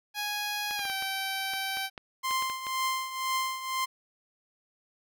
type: tone with pitch glide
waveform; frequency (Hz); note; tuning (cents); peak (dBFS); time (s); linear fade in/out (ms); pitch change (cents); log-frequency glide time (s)
10% pulse; 830 to 774.4; G#5 to G5; -1 to -21; -22; 0.14-1.9; 50; -120; 0.75-0.91
type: clicks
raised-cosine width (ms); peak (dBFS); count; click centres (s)
0.3; -24; 12; 0.71 / 0.793 / 0.853 / 0.899 / 1.024 / 1.536 / 1.771 / 1.978 / 2.31 / 2.424 / 2.499 / 2.668
type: tone with tremolo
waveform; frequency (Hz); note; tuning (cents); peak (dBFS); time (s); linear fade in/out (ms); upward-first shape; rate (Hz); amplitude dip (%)
sawtooth; 1046.5; C6; 0; -22; 2.23-3.86; 20; triangle; 2; 75
effects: none